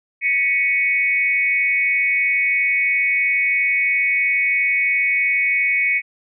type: tone with amplitude modulation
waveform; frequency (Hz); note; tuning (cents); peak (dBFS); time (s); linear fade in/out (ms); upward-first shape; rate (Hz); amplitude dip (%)
sine; 2227; C#7; +7; -11; 0.21-6.02; 50; sine; 277; 90
effects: none